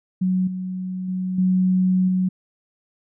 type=tone with level steps; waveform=sine; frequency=185 Hz; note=F#3; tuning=in tune; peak=-17 / -25 / -22 / -15 / -17 dBFS; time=0.21-2.29 s; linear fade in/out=10 ms; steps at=0.47 / 1.08 / 1.38 / 2.08 s; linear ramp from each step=5 ms; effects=none